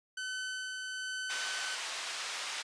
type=tone with tremolo; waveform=sawtooth; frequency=1517 Hz; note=F#6; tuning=43 cents sharp; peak=-32 dBFS; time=0.17-1.75 s; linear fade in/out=5 ms; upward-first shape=sine; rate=1.2 Hz; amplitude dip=25%
type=band-pass noise; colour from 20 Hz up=white; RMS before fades=-39 dBFS; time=1.29-2.63 s; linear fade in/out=20 ms; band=770 to 5000 Hz; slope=12 dB/octave
effects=resampled to 22050 Hz